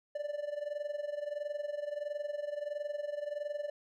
triangle tone with amplitude modulation, 587.3 Hz, D5, in tune, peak -30 dBFS, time 0.15-3.7 s, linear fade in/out 5 ms, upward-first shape sine, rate 21.5 Hz, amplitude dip 80%, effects none

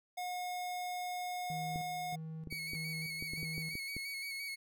square tone, 722 Hz, F#5, 43 cents flat, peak -38 dBFS, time 0.17-2.16 s, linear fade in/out 10 ms
triangle tone with tremolo, 159.4 Hz, D#3, 42 cents sharp, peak -39 dBFS, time 1.5-3.74 s, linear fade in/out 0 ms, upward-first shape square, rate 1.6 Hz, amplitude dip 65%
clicks, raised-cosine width 3 ms, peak -31 dBFS, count 10, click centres 1.759 / 2.473 / 2.526 / 2.734 / 3.225 / 3.335 / 3.43 / 3.58 / 3.754 / 3.966 s
30% pulse tone with vibrato, 2217 Hz, C#7, in tune, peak -37 dBFS, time 2.5-4.56 s, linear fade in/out 20 ms, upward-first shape square, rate 5.8 Hz, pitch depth 28 cents each way
effects none

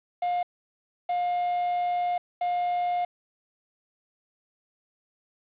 triangle tone bursts at uneven times, 710 Hz, F5, 28 cents sharp, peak -22 dBFS, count 3, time 0.22-0.43 / 1.09-2.18 / 2.41-3.05 s, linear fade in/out 5 ms, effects resampled to 8000 Hz + 8-bit

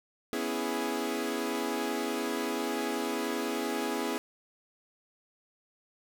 sawtooth chord, C# minor seventh, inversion third, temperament equal, 246.9 / 277.2 / 329.6 / 415.3 Hz, B3 / C#4 / E4 / G#4, 0 / 0 / 0 / 0 cents, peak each -32 / -33 / -32 / -31 dBFS, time 0.33-4.18 s, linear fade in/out 0 ms, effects none

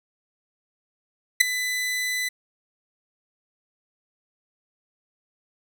sawtooth tone with ADSR envelope, 2000 Hz, B6, 21 cents sharp, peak -5 dBFS, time 1.4-2.29 s, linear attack 11 ms, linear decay 6 ms, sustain -16 dB, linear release 10 ms, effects none

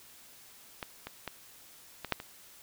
clicks, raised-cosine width 0.3 ms, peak -20 / -23 / -20 / -21 / -11 / -25 dBFS, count 6, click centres 0.828 / 1.07 / 1.277 / 2.047 / 2.123 / 2.201 s, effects white hiss -55 dBFS RMS until 2.62 s

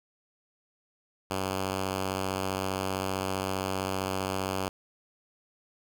5% pulse tone, 95.3 Hz, G2, 48 cents flat, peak -18 dBFS, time 1.3-4.69 s, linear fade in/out 10 ms, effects none

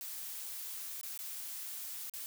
blue noise with dropouts, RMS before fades -43 dBFS, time 0.01-2.26 s, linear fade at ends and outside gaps 0 ms, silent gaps 1.012-1.032 / 1.176-1.19 / 2.097-2.137 s, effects none

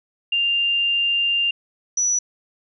sine tone pair in turn, 2794 / 5907 Hz, F7 / F#8, 0 / -4 cents, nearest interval octave + minor second, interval 1296 cents, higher second, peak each -17 dBFS, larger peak neither, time 0.32-1.51 / 1.97-2.19 s, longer first, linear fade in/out 5 ms, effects none

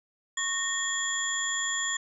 sine tone cluster, 1096 / 1841 / 3346 / 7120 Hz, C#6 / A#6 / G#7 / A8, -20 / -22 / +12 / +20 cents, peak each -38 / -31 / -34 / -31 dBFS, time 0.37-1.97 s, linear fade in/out 5 ms, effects none

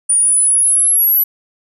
sine exponential sweep, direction up, 9397 to 11860 Hz, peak -9 dBFS, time 0.09-1.24 s, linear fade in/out 10 ms, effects none

